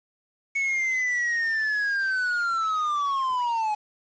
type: linear sweep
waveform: triangle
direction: down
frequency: 2217 to 834 Hz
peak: -21 dBFS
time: 0.55-3.75 s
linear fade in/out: 10 ms
effects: resampled to 16000 Hz + 8-bit